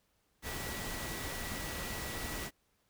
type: tone in noise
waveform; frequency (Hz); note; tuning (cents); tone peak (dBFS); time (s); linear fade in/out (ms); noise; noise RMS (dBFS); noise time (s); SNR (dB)
sine; 1943; B6; -29; -47; 0.42-2.51; 50; pink; -40; 0.42-2.51; -10
effects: pink hiss -75 dBFS RMS until 2.89 s